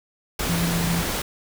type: tone in noise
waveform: sine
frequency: 170 Hz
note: F3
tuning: 46 cents flat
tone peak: -22 dBFS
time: 0.49-1.02 s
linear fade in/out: 5 ms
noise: pink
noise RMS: -26 dBFS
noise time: 0.39-1.22 s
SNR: +1 dB
effects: none